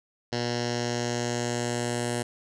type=tone with low-pass filter sweep; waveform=10% pulse; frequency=120 Hz; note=B2; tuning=49 cents flat; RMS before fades=-29 dBFS; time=0.32-2.23 s; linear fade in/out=10 ms; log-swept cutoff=5100 to 8800 Hz; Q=3.4; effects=none